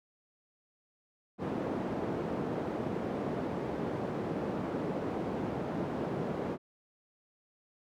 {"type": "band-pass noise", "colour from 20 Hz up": "white", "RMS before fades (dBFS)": -35, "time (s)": [1.38, 6.58], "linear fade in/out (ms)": 50, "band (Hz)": [140, 450], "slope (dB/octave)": 12, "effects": []}